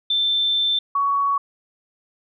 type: tone pair in turn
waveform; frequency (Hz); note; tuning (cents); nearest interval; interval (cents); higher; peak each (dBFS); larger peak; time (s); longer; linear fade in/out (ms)
sine; 3550 / 1121.1; A7 / C#6; +15 / +19; octave + minor sixth; 1996; first; -17 / -17; neither; 0.1-0.79 / 0.95-1.38; first; 5
effects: none